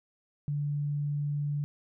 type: tone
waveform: sine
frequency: 145.6 Hz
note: D3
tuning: 15 cents flat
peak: -28 dBFS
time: 0.48-1.64 s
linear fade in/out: 0 ms
effects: none